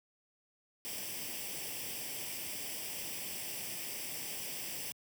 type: noise with comb filter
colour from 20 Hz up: white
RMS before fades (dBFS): -41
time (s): 0.85-4.92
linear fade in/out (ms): 0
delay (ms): 0.37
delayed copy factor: +0.7
effects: high-pass 100 Hz 12 dB/octave